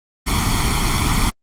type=noise with comb filter; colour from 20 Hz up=pink; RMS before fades=-17 dBFS; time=0.26-1.31 s; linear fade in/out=20 ms; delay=0.91 ms; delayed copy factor=+0.95; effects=low-pass 11000 Hz 12 dB/octave + Opus 32 kbps